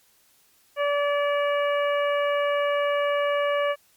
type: harmonic tone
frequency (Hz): 576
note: D5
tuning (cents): -34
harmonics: 1 / 2 / 3 / 4 / 5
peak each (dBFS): -22 / -28 / -32 / -34 / -36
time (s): 0.76-3.76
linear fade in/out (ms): 50
effects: white hiss -61 dBFS RMS until 3.96 s + MP3 96 kbps